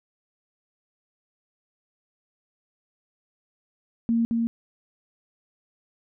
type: tone with echo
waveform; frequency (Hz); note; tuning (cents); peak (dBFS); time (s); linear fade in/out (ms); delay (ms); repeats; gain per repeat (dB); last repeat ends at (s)
sine; 230.9; A#3; -16; -19; 4.09-4.25; 0; 220; 1; -2; 4.47
effects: none

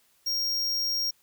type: tone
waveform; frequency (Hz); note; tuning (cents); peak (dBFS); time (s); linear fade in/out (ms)
square; 5580; F8; -2; -26; 0.26-1.11; 10
effects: white hiss -65 dBFS RMS until 1.22 s

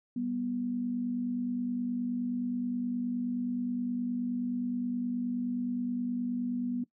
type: tone pair together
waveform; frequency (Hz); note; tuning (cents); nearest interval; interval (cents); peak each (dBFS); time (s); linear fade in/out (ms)
sine; 194.17 / 243.7; G3 / B3; -16 / -23; major third; 393; -39 / -30; 0.16-6.84; 5
effects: noise-tail reverb RT60 0.1 s tail -19 dB re dry

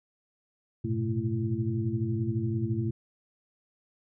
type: tone cluster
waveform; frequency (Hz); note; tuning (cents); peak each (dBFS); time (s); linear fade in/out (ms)
sine; 100.2 / 114.6 / 126.3 / 219.8 / 335.9; G2 / A#2 / B2 / A3 / E4; +38 / -29 / +39 / -2 / +33; -35 / -30 / -34 / -34 / -34; 0.84-2.91; 10
effects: none

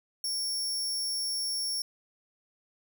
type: tone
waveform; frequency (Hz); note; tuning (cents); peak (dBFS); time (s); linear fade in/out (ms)
sawtooth; 5480; F8; -34; -27; 0.24-1.82; 2
effects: none

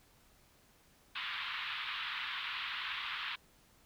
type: band-pass noise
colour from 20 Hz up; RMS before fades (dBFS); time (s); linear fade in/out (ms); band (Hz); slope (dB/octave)
white; -40; 1.15-3.36; 10; 990 to 3700; 48
effects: pink hiss -66 dBFS RMS until 3.85 s

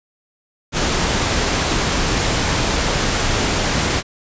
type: noise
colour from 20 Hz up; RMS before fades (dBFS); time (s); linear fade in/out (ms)
pink; -18; 0.72-4.03; 50
effects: resampled to 16000 Hz

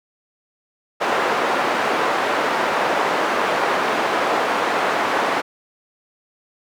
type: band-pass noise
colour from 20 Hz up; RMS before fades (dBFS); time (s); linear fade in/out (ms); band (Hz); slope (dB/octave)
white; -20; 1-5.42; 20; 360 to 1200; 12
effects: none

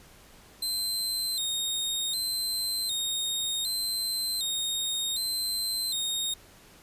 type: tone with vibrato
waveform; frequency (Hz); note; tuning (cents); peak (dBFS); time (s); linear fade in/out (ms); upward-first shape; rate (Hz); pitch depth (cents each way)
sawtooth; 3902; B7; -22; -25; 0.62-6.34; 5; square; 0.66; 86
effects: pink hiss -54 dBFS RMS until 6.82 s + resampled to 32000 Hz

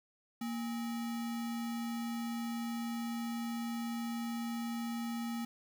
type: tone with sample-and-hold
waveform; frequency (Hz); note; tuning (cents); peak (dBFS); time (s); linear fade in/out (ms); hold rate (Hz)
sine; 233.1; A#3; 0; -35; 0.41-5.45; 5; 1050
effects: none

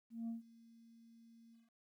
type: tone with ADSR envelope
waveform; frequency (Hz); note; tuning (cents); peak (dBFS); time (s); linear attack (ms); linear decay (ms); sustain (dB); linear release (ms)
sine; 229.5; A#3; -27; -36; 0.1-1.71; 180; 140; -24; 180
effects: tanh soft clip ceiling -38 dBFS + 13-bit

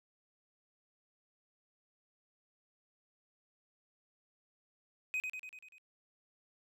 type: tone with echo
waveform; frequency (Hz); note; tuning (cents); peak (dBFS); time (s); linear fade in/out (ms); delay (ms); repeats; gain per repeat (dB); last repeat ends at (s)
triangle; 2512; D#7; +16; -31; 5.14-5.2; 0; 97; 6; -4; 5.782
effects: none

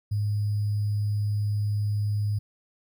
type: tone with sample-and-hold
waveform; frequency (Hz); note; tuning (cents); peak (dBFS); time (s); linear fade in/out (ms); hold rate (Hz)
sine; 103.83; G#2; 0; -23; 0.11-2.39; 10; 4900
effects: none

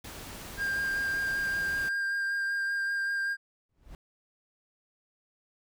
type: noise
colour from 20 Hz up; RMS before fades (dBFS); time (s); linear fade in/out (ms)
pink; -43; 0.04-1.89; 5
type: tone with vibrato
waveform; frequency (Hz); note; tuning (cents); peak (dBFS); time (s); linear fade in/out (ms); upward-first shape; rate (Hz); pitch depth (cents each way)
triangle; 1600; G6; +35; -26; 0.57-3.37; 50; sine; 5.2; 14
type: noise with exponential growth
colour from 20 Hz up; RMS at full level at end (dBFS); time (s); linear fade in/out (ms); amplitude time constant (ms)
brown; -41; 3.69-3.95; 1; 56
effects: none

